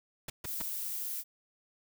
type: noise bursts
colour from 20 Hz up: pink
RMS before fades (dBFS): -39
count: 3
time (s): 0.28-0.62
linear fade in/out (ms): 5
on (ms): 20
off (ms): 140
type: noise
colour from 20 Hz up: violet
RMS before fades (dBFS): -37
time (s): 0.44-1.24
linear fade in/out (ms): 50
effects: none